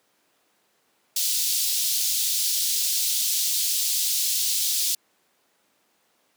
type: high-pass noise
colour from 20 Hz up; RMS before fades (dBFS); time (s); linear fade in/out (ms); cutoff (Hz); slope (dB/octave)
pink; -24; 1.16-4.95; 5; 3800; 24
effects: pink hiss -66 dBFS RMS until 6.36 s + high-pass 300 Hz 12 dB/octave